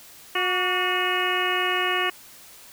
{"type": "harmonic tone with a mistuned harmonic", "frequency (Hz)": 363.1, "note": "F#4", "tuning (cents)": -33, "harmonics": [1, 2, 3, 4, 5, 6, 7, 8], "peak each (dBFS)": [-29, -31, -28, -32, -28, -31, -31, -28], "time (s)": [0.35, 2.1], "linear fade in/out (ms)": 5, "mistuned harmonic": 3, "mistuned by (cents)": 68, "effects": ["white hiss -47 dBFS RMS until 2.72 s"]}